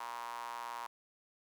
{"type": "tone with high-pass filter", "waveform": "sawtooth", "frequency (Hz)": 119, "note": "A#2", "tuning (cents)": 36, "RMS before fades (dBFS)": -43, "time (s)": [0, 0.87], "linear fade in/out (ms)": 5, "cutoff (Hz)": 970, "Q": 5.8, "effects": []}